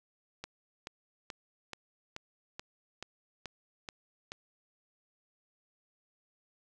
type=click train; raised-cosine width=0.2 ms; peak=-23 dBFS; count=10; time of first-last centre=0.44-4.319 s; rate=2.32 Hz; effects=none